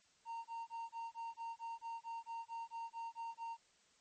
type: tone bursts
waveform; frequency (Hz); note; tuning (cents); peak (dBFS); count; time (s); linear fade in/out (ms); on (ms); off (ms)
triangle; 920; A#5; -23; -40; 15; 0.25-3.572; 50; 200; 23
effects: white hiss -71 dBFS RMS until 4 s + MP3 32 kbps